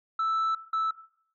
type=tone pair in turn; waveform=sine; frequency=1318.5 / 1313.5 Hz; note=E6 / E6; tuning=0 / -7 cents; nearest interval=unison; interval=7 cents; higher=first; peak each=-22 dBFS; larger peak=neither; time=0.19-0.55 / 0.73-0.91 s; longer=first; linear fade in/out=5 ms; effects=noise-tail reverb RT60 0.6 s tail -17 dB re dry + tanh soft clip ceiling -23 dBFS